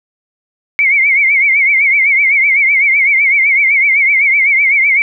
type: tone with vibrato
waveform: sine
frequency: 2200 Hz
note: C#7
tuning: 14 cents flat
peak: -7 dBFS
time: 0.79-5.02 s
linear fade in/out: 0 ms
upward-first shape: triangle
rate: 7.9 Hz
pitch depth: 120 cents each way
effects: none